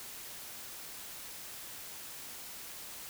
silence, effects white hiss -46 dBFS RMS until 3.09 s

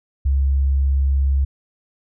sine tone, 68.3 Hz, C#2, 25 cents flat, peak -14 dBFS, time 0.25-1.45 s, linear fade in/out 10 ms, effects none

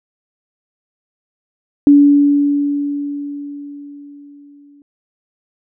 sine tone with exponential decay, 286.7 Hz, D4, 42 cents flat, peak -3 dBFS, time 1.87-4.82 s, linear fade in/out 1 ms, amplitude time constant 640 ms, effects none

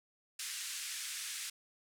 white band-pass noise, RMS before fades -42 dBFS, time 0.39-1.5 s, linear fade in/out 5 ms, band 1600 to 10000 Hz, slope 24 dB/octave, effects none

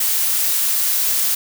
blue noise, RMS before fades -18 dBFS, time 0-1.35 s, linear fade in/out 5 ms, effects none

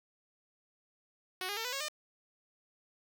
5% pulse tone with pitch steps, 370 / 408.2 / 450.3 / 496.8 / 548 / 604.5 Hz, F#4 / G#4 / A4 / B4 / C#5 / D5, 0 / -30 / +40 / +10 / -20 / +50 cents, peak -24 dBFS, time 1.41-1.884 s, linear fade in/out 2 ms, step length 79 ms, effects none

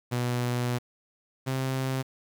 sawtooth tone pair in turn, 122.6 / 131.83 Hz, B2 / C3, -12 / +13 cents, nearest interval minor second, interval 125 cents, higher second, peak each -22 / -23 dBFS, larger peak first, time 0.11-0.79 / 1.46-2.03 s, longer first, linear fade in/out 20 ms, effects 9-bit

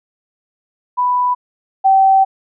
sine tone pair in turn, 990 / 772.2 Hz, B5 / G5, +4 / -26 cents, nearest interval major third, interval 430 cents, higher first, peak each -12 / -7 dBFS, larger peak second, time 0.97-1.35 / 1.84-2.25 s, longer second, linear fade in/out 20 ms, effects none

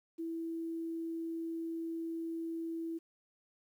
sine tone with quantisation, 329.7 Hz, E4, in tune, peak -36 dBFS, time 0.18-2.99 s, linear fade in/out 20 ms, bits 11, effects none

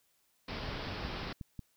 pink low-pass noise, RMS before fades -40 dBFS, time 0.48-1.33 s, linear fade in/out 5 ms, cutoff 5300 Hz, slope 96 dB/octave
click train, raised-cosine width 5 ms, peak -29 dBFS, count 6, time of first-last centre 0.69-1.593 s, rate 5.54 Hz
effects white hiss -73 dBFS RMS until 1.76 s

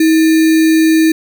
sine tone with sample-and-hold, 319.8 Hz, D#4, 48 cents sharp, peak -6 dBFS, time 0-1.12 s, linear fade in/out 5 ms, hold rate 2100 Hz, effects none

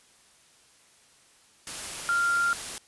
sine tone in noise, 1391 Hz, F6, 7 cents flat, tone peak -22 dBFS, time 2.09-2.53 s, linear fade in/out 0 ms, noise white, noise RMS -36 dBFS, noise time 1.67-2.78 s, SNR +11 dB, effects white hiss -59 dBFS RMS until 2.87 s + resampled to 24000 Hz

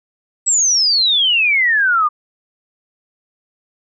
sine exponential sweep, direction down, 7902 to 1177 Hz, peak -11 dBFS, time 0.46-2.09 s, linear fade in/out 20 ms, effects none

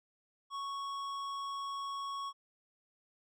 sine tone with hard clipping, 1108.7 Hz, C#6, in tune, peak -39 dBFS, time 0.5-2.33 s, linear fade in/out 50 ms, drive 11 dB, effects none

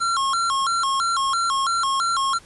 square tone with vibrato, 1217 Hz, D#6, 39 cents flat, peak -20 dBFS, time 0-2.39 s, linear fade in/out 20 ms, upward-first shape square, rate 3 Hz, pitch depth 200 cents each way, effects pink hiss -49 dBFS RMS until 2.45 s + resampled to 24000 Hz

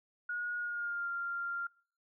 sine tone with pitch glide, 1445 to 1390.9 Hz, F#6 to F6, -41 to -7 cents, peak -34 dBFS, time 0.29-1.67 s, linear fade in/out 5 ms, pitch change -66 cents, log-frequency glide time 0.57-1.09 s, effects noise-tail reverb RT60 0.5 s tail -24 dB re dry

